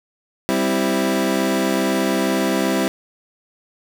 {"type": "chord", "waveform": "25% pulse", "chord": "C major", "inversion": "second", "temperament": "equal", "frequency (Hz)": [196, 261.6, 329.6], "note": ["G3", "C4", "E4"], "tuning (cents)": [0, 0, 0], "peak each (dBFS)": -18, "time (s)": [0.49, 2.88], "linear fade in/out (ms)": 0, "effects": []}